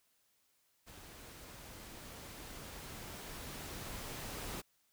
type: noise with level ramp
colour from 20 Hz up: pink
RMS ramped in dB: -54 to -43 dBFS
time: 0.86-4.62 s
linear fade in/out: 20 ms
effects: white hiss -75 dBFS RMS until 4.92 s